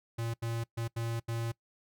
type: tone bursts at uneven times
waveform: square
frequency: 115.6 Hz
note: A#2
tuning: 14 cents flat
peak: -33 dBFS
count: 5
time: 0.18-0.34 / 0.42-0.64 / 0.77-0.88 / 0.96-1.2 / 1.28-1.52 s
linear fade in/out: 10 ms
effects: noise-tail reverb RT60 0.1 s tail -22 dB re dry